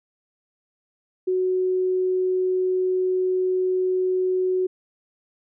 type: tone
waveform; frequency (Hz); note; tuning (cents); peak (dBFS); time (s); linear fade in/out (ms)
sine; 370; F#4; 0; -19; 1.27-4.67; 10
effects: none